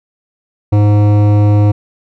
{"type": "tone with hard clipping", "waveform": "sine", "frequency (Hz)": 103.83, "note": "G#2", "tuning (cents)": 0, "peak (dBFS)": -8, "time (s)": [0.72, 1.72], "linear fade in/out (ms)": 10, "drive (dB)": 14, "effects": []}